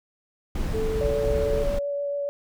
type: noise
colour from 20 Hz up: brown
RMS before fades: -27 dBFS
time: 0.55-1.79 s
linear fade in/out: 5 ms
type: tone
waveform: sine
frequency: 440 Hz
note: A4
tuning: in tune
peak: -25 dBFS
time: 0.73-1.64 s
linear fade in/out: 20 ms
type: tone with vibrato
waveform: sine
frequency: 570 Hz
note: C#5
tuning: 48 cents sharp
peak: -25 dBFS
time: 1.01-2.29 s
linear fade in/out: 0 ms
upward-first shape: triangle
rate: 7.2 Hz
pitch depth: 11 cents each way
effects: none